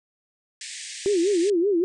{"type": "band-pass noise", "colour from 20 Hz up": "white", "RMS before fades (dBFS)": -37, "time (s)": [0.61, 1.5], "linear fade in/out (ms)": 2, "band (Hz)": [1700, 9000], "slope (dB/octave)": 96}
{"type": "tone with vibrato", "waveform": "sine", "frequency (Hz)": 371.3, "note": "F#4", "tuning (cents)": 6, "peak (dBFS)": -18, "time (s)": [1.06, 1.84], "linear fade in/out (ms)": 0, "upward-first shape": "sine", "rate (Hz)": 5.2, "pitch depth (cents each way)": 200}
{"effects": []}